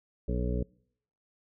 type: harmonic tone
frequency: 61.1 Hz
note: B1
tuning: 18 cents flat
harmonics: 1 / 2 / 3 / 4 / 5 / 7 / 8 / 9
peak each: -30 / -36 / -35 / -39 / -41 / -38 / -45 / -42 dBFS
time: 0.28-0.63 s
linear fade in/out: 5 ms
effects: noise-tail reverb RT60 0.7 s tail -26 dB re dry